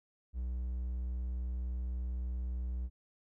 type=tone; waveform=triangle; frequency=61.74 Hz; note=B1; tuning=in tune; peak=-32 dBFS; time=0.33-2.9 s; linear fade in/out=50 ms; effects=none